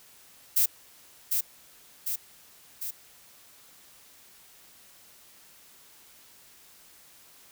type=noise with echo; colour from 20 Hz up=violet; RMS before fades=-22 dBFS; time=0.56-0.66 s; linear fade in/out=10 ms; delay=750 ms; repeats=3; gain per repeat=-4 dB; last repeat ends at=2.91 s; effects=white hiss -55 dBFS RMS until 7.51 s